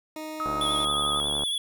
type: tone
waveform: 20% pulse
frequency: 311.1 Hz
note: D#4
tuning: in tune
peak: -29 dBFS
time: 0.16-0.85 s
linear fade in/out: 2 ms
type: tone with pitch glide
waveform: sine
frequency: 1271 to 1249.9 Hz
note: D#6 to D#6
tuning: +36 to +7 cents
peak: -27 dBFS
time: 0.4-1.2 s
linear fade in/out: 0 ms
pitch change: -29 cents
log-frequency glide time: 0.5-0.85 s
type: click train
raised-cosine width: 1 ms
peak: -19 dBFS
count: 72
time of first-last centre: 0.46-1.435 s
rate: 72.8 Hz
type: tone with vibrato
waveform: square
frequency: 3390 Hz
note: G#7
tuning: 35 cents sharp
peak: -26 dBFS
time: 0.61-1.58 s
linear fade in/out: 2 ms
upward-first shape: triangle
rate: 11 Hz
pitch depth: 50 cents each way
effects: none